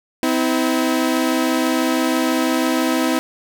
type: tone pair together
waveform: sawtooth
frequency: 256.4 / 322.5 Hz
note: C4 / E4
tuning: -35 / -38 cents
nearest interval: major third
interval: 397 cents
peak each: -15 dBFS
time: 0.23-3.19 s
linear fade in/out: 0 ms
effects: none